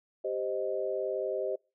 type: chord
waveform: sine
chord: C minor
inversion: second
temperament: equal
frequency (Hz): 392 / 523.3 / 622.3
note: G4 / C5 / Eb5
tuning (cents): 0 / 0 / 0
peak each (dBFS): -34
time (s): 0.24-1.56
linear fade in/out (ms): 10
effects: noise-tail reverb RT60 0.3 s tail -26 dB re dry